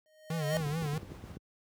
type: tone with exponential growth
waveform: square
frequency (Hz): 621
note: D#5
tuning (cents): -3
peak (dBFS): -28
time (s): 0.06-0.57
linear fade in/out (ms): 0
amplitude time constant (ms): 110
type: tone with vibrato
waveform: square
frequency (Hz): 154.7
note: D#3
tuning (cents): -10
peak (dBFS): -32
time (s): 0.3-0.98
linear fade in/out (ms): 2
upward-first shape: sine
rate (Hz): 4.6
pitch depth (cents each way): 130
type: noise with tremolo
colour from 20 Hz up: brown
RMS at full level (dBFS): -41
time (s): 0.52-1.38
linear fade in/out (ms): 20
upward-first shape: square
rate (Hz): 6.9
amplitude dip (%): 25
type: clicks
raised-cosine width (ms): 3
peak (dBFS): -30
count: 10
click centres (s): 0.604 / 0.666 / 0.824 / 0.86 / 0.934 / 0.98 / 1.031 / 1.119 / 1.24 / 1.37
effects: high-pass 80 Hz 12 dB/octave